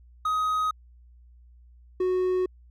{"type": "tone pair in turn", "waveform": "triangle", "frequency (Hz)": [1258, 368], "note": ["D#6", "F#4"], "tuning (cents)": [19, -9], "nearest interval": "octave + major sixth", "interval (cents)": 2128, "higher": "first", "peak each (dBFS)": [-21, -20], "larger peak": "second", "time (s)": [[0.25, 0.71], [2, 2.46]], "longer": "neither", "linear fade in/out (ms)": 5, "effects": ["added 60 Hz sine -50 dBFS peak until 2.7 s"]}